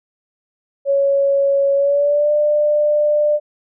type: tone with pitch glide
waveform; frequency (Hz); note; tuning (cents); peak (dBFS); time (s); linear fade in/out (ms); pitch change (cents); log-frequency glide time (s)
sine; 556 to 595.9; C#5 to D5; +5 to +25; -12; 0.85-3.4; 50; +120; 1.75-2.31
effects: none